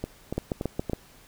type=two click trains; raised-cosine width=2 ms; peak=-13 / -16 dBFS; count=5 / 4; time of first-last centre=0.38-0.933 / 0.04-0.897 s; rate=7.23 / 3.5 Hz; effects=pink hiss -54 dBFS RMS until 1.27 s